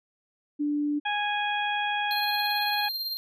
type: tone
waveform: sine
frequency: 293.7 Hz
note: D4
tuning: in tune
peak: -24 dBFS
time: 0.59-1 s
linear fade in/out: 20 ms
type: harmonic tone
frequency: 828 Hz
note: G#5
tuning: 5 cents flat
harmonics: 1 / 2 / 3 / 4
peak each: -28 / -31 / -33 / -34 dBFS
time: 1.05-2.89 s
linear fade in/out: 10 ms
type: tone with tremolo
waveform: square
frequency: 4186 Hz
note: C8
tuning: in tune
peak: -28 dBFS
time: 2.11-3.17 s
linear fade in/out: 0 ms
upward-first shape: triangle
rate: 18 Hz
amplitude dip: 50%
effects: none